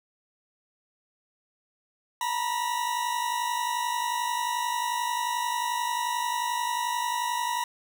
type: tone pair together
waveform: 40% pulse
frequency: 922 / 973.3 Hz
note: A#5 / B5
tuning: -19 / -26 cents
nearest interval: minor second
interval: 93 cents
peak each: -31 / -27 dBFS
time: 2.21-7.64 s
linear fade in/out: 2 ms
effects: none